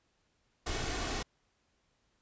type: noise with comb filter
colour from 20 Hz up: pink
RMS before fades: -35 dBFS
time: 0.66-1.23 s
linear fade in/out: 10 ms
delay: 2.7 ms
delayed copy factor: +0.5
effects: pink hiss -75 dBFS RMS until 2.21 s + resampled to 16000 Hz